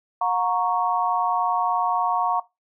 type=chord; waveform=sine; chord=F# major; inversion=none; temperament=equal with one note detuned; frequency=721.4 / 932.3 / 1108.7 Hz; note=F#5 / A#5 / C#6; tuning=-44 / 0 / 0 cents; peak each=-24 dBFS; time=0.21-2.4 s; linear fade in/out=5 ms; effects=noise-tail reverb RT60 0.2 s tail -19 dB re dry